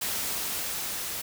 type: noise with level ramp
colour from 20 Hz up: white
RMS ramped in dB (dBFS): -30 to -34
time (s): 0.01-1.22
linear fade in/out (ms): 10
effects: none